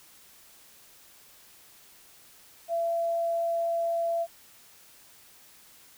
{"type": "tone", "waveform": "sine", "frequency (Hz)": 674, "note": "E5", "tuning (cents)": 38, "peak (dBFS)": -25, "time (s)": [2.68, 4.27], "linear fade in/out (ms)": 50, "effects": ["white hiss -55 dBFS RMS until 5.97 s"]}